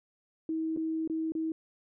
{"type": "tone with dropouts", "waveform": "sine", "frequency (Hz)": 320.5, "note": "E4", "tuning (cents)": -49, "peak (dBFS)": -29, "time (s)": [0.49, 1.52], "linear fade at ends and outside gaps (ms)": 2, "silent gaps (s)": [[0.764, 0.772], [1.076, 1.098], [1.321, 1.351]], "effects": []}